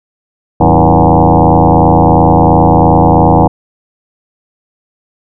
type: tone with frequency modulation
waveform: sine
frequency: 317 Hz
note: D#4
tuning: 32 cents sharp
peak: -3 dBFS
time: 0.6-3.48 s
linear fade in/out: 10 ms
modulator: 82.9 Hz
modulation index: 7.1
effects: none